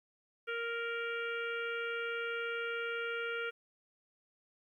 harmonic tone, 466.2 Hz, A#4, in tune, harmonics 1 / 3 / 4 / 5 / 6 / 7, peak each -39 / -38 / -48 / -44 / -47 / -53 dBFS, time 0.47-3.51 s, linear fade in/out 20 ms, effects 12-bit

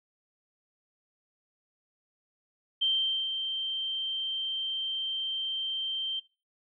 sine tone with ADSR envelope, 3136 Hz, G7, in tune, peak -23 dBFS, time 2.81-6.2 s, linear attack 13 ms, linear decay 460 ms, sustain -7 dB, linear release 11 ms, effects noise-tail reverb RT60 0.3 s tail -19 dB re dry

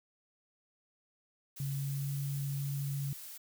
blue noise, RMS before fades -47 dBFS, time 1.56-3.38 s, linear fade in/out 10 ms
sine tone with pitch glide, 138.5 to 140.11 Hz, C#3 to C#3, -1 to +19 cents, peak -33 dBFS, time 1.6-3.13 s, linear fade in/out 2 ms, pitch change +20 cents, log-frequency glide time 1.74-2.12 s
effects none

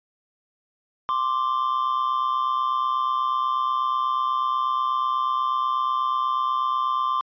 triangle tone pair together, 1046.5 / 1174.7 Hz, C6 / D6, 0 / 0 cents, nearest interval major second, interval 200 cents, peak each -22 dBFS, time 1.09-7.21 s, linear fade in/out 0 ms, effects resampled to 11025 Hz

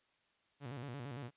sawtooth tone with vibrato, 130.81 Hz, C3, in tune, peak -39 dBFS, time 0.6-1.31 s, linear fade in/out 50 ms, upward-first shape square, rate 8.8 Hz, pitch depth 150 cents each way, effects white hiss -75 dBFS RMS until 1.36 s + resampled to 8000 Hz

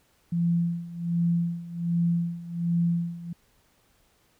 sine tone with tremolo, 170.6 Hz, F3, 40 cents flat, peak -20 dBFS, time 0.32-3.33 s, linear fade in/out 5 ms, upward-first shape sine, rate 1.3 Hz, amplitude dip 85%, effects pink hiss -65 dBFS RMS until 4.39 s

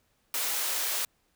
white high-pass noise, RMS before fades -30 dBFS, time 0.34-1.05 s, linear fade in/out 2 ms, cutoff 480 Hz, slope 12 dB/octave, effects pink hiss -71 dBFS RMS until 1.35 s

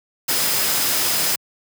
sine tone in noise, 5050 Hz, D#8, 25 cents sharp, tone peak -29 dBFS, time 0.28-1.36 s, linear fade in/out 10 ms, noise white, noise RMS -20 dBFS, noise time 0.28-1.36 s, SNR -12 dB, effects high-pass 100 Hz 12 dB/octave

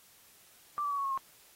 sine tone with pitch steps, 1174.7 / 1153.2 / 1132.1 / 1111.3 / 1091 / 1071 Hz, D6 / D6 / C#6 / C#6 / C#6 / C6, 0 / -32 / +36 / +4 / -28 / +40 cents, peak -30 dBFS, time 0.78-1.176 s, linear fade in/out 0 ms, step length 66 ms, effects white hiss -60 dBFS RMS until 1.55 s + AAC 48 kbps

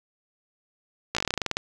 slowing click train, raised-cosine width 0.2 ms, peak -8 dBFS, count 14, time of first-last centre 1.15-1.569 s, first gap 16 ms, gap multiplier 1.11, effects none

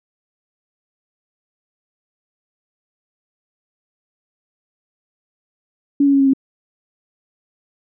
sine tone with pitch steps, 282.9 / 279.3 / 275.8 / 272.3 / 268.9 Hz, C#4 / C#4 / C#4 / C#4 / C4, +35 / +13 / -9 / -31 / +47 cents, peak -10 dBFS, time 6-6.335 s, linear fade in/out 5 ms, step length 67 ms, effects none

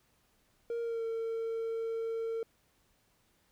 triangle tone with pitch glide, 466.9 to 453.9 Hz, A#4 to A#4, +3 to -46 cents, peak -30 dBFS, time 0.7-2.43 s, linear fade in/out 2 ms, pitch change -49 cents, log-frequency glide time 0.81-1.04 s, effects tanh soft clip ceiling -26 dBFS + pink hiss -71 dBFS RMS until 3.51 s

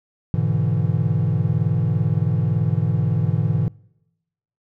triangle chord, E dominant seventh, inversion first, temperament equal, 103.83 / 123.47 / 146.83 / 164.81 Hz, G#2 / B2 / D3 / E3, 0 / 0 / 0 / 0 cents, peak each -21 dBFS, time 0.34-3.68 s, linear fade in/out 0 ms, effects noise-tail reverb RT60 1.0 s tail -26 dB re dry

